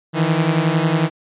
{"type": "beating tone pair", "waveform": "sawtooth", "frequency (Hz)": [155.4, 166.4], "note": ["D#3", "E3"], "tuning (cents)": [-2, 17], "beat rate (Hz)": 11, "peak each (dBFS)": -14, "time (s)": [0.13, 1.1], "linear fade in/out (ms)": 50, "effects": ["resampled to 8000 Hz"]}